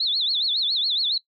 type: tone with vibrato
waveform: sine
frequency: 3869 Hz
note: B7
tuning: 36 cents flat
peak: -20 dBFS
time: 0-1.18 s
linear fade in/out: 5 ms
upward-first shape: sine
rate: 7.2 Hz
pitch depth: 210 cents each way
effects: noise-tail reverb RT60 0.1 s tail -20 dB re dry